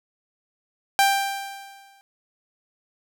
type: tone with exponential decay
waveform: sawtooth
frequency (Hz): 789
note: G5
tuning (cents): +11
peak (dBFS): -10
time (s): 0.99-2.01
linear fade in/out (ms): 0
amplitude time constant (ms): 220
effects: none